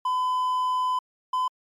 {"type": "tone pair in turn", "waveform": "triangle", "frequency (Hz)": [1010, 1014.7], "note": ["B5", "B5"], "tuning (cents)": [39, 47], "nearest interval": "unison", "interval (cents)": 8, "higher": "second", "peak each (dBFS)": -20, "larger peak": "neither", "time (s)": [[0.05, 0.99], [1.33, 1.48]], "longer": "first", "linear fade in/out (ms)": 5, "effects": ["MP3 96 kbps"]}